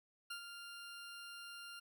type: tone with ADSR envelope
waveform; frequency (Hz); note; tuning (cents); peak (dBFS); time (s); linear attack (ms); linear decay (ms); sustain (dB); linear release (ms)
20% pulse; 1396.9; F6; 0; -37; 0.3-1.8; 8; 92; -7; 11
effects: none